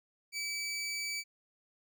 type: tone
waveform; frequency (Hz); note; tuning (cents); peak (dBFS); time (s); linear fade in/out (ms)
20% pulse; 2300; D7; -37; -30; 0.32-1.24; 50
effects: none